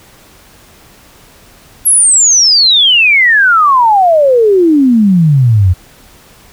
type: exponential sweep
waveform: sine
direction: down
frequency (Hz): 11470 to 86.1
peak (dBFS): -4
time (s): 1.85-5.74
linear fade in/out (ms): 20
effects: pink hiss -41 dBFS RMS until 6.52 s